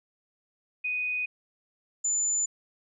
sine tone pair in turn, 2489 / 7040 Hz, D#7 / A8, 0 / 0 cents, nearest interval octave + tritone, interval 1800 cents, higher second, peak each -27 / -24 dBFS, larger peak second, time 0.84-1.26 / 2.04-2.46 s, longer neither, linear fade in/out 10 ms, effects none

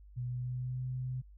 sine tone with pitch glide, 123.47 to 127.82 Hz, B2 to C3, 0 to -40 cents, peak -34 dBFS, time 0.16-1.22 s, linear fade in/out 20 ms, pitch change +60 cents, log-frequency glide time 0.27-0.84 s, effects added 50 Hz sine -52 dBFS peak until 1.37 s

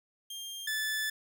sawtooth tone pair in turn, 3199 / 1742.3 Hz, G7 / A6, +34 / -17 cents, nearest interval major seventh, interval 1051 cents, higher first, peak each -36 / -27 dBFS, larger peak second, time 0.3-0.67 / 0.67-1.1 s, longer second, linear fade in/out 5 ms, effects none

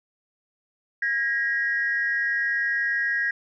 sine tone pair together, 1637 / 1896.6 Hz, G#6 / A#6, -25 / +29 cents, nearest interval minor third, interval 254 cents, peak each -24 dBFS, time 1.02-3.31 s, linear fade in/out 5 ms, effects tanh soft clip ceiling -14 dBFS

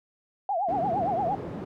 sine tone with vibrato, 740 Hz, F#5, in tune, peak -24 dBFS, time 0.49-1.35 s, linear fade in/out 2 ms, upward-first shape triangle, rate 8.7 Hz, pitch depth 240 cents each way
white band-pass noise, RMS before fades -35 dBFS, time 0.68-1.65 s, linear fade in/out 10 ms, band 110 to 360 Hz, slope 12 dB/octave
effects none

